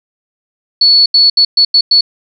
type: tone bursts at uneven times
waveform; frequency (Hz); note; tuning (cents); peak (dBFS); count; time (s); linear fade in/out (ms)
sine; 4419; C#8; -6; -4; 6; 0.81-1.06 / 1.14-1.3 / 1.37-1.45 / 1.57-1.65 / 1.74-1.81 / 1.91-2.01; 5
effects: none